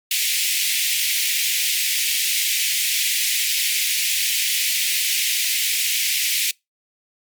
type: high-pass noise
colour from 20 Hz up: pink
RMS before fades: -21 dBFS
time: 0.11-6.51 s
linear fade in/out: 2 ms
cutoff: 2100 Hz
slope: 48 dB/octave
effects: noise-tail reverb RT60 0.2 s tail -26 dB re dry + Opus 48 kbps